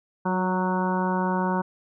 harmonic tone with a mistuned harmonic, 184.9 Hz, F#3, 1 cent flat, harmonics 1 / 2 / 3 / 4 / 5 / 6 / 7 / 8, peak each -25 / -31 / -33 / -36 / -27 / -34 / -40 / -35 dBFS, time 0.25-1.62 s, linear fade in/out 10 ms, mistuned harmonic 2, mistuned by -25 cents, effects none

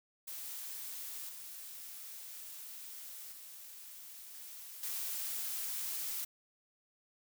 blue noise with level steps, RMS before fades -44 / -48 / -51 / -49 / -39 dBFS, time 0.27-6.25 s, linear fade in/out 10 ms, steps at 1.29 / 3.32 / 4.34 / 4.83 s, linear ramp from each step 2 ms, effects none

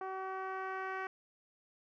10% pulse tone with low-pass filter sweep, 379.7 Hz, F#4, 45 cents sharp, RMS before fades -40 dBFS, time 0.01-1.07 s, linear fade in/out 2 ms, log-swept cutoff 960 to 1800 Hz, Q 1.3, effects none

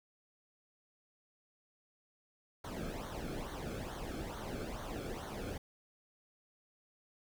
brown noise with flanger, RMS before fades -42 dBFS, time 2.64-5.58 s, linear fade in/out 5 ms, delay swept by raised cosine 0.39 to 1.07 ms, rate 2.3 Hz, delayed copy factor -0.75, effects none

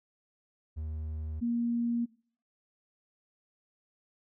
triangle / sine tone pair in turn, 77.78 / 235.9 Hz, D#2 / A#3, 0 / +21 cents, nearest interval octave + perfect fifth, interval 1921 cents, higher second, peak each -32 / -27 dBFS, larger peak second, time 0.76-1.41 / 1.41-2.06 s, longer neither, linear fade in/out 20 ms, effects noise-tail reverb RT60 0.5 s tail -22 dB re dry

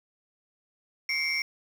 sine tone cluster, 2119 / 2275 / 5490 Hz, C7 / C#7 / F8, +21 / +44 / -31 cents, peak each -28 / -29 / -30 dBFS, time 1.09-1.42 s, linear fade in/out 2 ms, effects tanh soft clip ceiling -21 dBFS + 8-bit

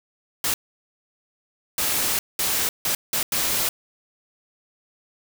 white noise bursts at uneven times, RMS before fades -23 dBFS, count 6, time 0.44-0.54 / 1.78-2.19 / 2.39-2.69 / 2.85-2.95 / 3.13-3.23 / 3.32-3.69 s, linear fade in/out 2 ms, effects none

